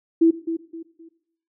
sine tone with echo, 329.6 Hz, E4, in tune, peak -11 dBFS, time 0.21-0.31 s, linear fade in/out 10 ms, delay 260 ms, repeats 3, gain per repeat -10 dB, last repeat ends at 1.09 s, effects noise-tail reverb RT60 0.7 s tail -17 dB re dry

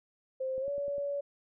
sine tone with pitch glide, 524 to 568.1 Hz, C5 to C#5, +2 to +42 cents, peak -31 dBFS, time 0.4-1.21 s, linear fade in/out 10 ms, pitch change +140 cents, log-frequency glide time 0.6-0.69 s
click train, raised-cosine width 2 ms, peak -37 dBFS, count 5, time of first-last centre 0.58-0.982 s, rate 9.96 Hz
effects none

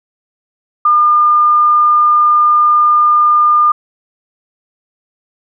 sine tone, 1207 Hz, D6, 47 cents sharp, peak -6 dBFS, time 0.85-3.72 s, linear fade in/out 5 ms, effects none

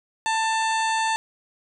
harmonic tone, 889 Hz, A5, 18 cents sharp, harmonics 1 / 2 / 3 / 4 / 5 / 7 / 8 / 9 / 10, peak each -22 / -28 / -32 / -34 / -36 / -39 / -40 / -41 / -42 dBFS, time 0.26-1.16 s, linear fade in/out 0 ms, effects none

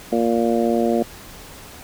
harmonic tone, 116.54 Hz, A#2, in tune, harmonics 2 / 3 / 4 / 5 / 6, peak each -20 / -22 / -23 / -24 / -25 dBFS, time 0.12-1.03 s, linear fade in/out 5 ms, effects pink hiss -40 dBFS RMS until 1.83 s

